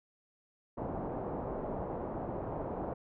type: low-pass noise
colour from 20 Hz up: white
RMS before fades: -38 dBFS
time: 0.77-2.94 s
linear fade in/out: 10 ms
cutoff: 790 Hz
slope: 24 dB/octave
effects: none